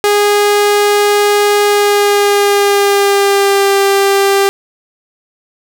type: tone with pitch glide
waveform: sawtooth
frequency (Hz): 411.7 to 395.2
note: G#4 to G4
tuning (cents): -15 to +14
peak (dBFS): -4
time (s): 0.04-4.49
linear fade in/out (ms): 0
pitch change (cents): -71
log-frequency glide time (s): 1.64-3.78
effects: none